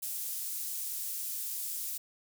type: high-pass noise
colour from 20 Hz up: pink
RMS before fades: -37 dBFS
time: 0.02-1.98 s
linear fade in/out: 10 ms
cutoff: 10000 Hz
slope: 12 dB/octave
effects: none